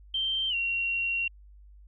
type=tone with pitch glide; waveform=sine; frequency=3136 to 2746 Hz; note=G7 to F7; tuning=0 to -30 cents; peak=-26 dBFS; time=0.14-1.28 s; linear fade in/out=5 ms; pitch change=-230 cents; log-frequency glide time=0.49-0.55 s; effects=added 50 Hz sine -49 dBFS peak until 1.87 s